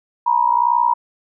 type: tone with amplitude modulation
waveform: sine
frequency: 959 Hz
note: A#5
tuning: 49 cents sharp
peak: -9 dBFS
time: 0.26-0.94 s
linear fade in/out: 10 ms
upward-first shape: sine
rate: 61.6 Hz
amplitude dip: 85%
effects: none